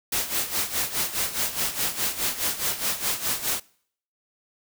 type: noise with tremolo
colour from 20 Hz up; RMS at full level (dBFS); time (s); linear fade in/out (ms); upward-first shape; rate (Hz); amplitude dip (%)
white; -24; 0.12-3.6; 5; sine; 4.8; 75
effects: noise-tail reverb RT60 0.6 s tail -24 dB re dry